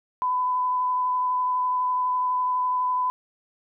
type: tone with vibrato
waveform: sine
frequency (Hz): 1003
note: B5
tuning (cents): +26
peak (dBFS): -21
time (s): 0.22-3.1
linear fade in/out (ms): 0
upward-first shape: triangle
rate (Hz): 12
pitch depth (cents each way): 12
effects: none